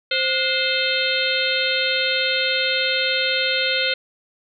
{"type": "harmonic tone with a mistuned harmonic", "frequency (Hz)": 523.3, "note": "C5", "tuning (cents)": 0, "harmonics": [1, 3, 4, 5, 6, 7, 8], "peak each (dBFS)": [-26, -26, -26, -26, -26, -26, -26], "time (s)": [0.11, 3.94], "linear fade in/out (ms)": 5, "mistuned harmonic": 3, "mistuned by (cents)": -140, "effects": []}